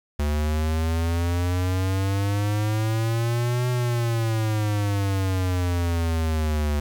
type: exponential two-way sweep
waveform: square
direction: up then down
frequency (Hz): 73 to 124.7 to 73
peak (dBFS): -22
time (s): 0.19-6.8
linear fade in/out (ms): 5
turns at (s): 3.69
effects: 8-bit